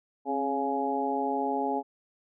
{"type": "harmonic tone with a mistuned harmonic", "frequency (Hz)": 139.5, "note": "C#3", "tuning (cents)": 11, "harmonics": [2, 3, 4, 5, 6], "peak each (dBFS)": [-32, -33, -37, -34, -30], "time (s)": [0.25, 1.83], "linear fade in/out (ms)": 50, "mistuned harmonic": 2, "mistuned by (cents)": -54, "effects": []}